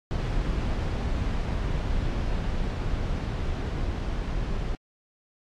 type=noise with level ramp; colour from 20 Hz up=brown; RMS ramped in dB=-26 to -29 dBFS; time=0.11-4.75 s; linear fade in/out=0 ms; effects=low-pass 5000 Hz 12 dB/octave + AAC 64 kbps